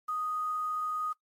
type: tone with quantisation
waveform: sine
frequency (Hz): 1244.5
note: D#6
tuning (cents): 0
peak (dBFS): -30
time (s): 0.08-1.13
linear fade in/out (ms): 10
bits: 9
effects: noise-tail reverb RT60 0.1 s tail -19 dB re dry + MP3 64 kbps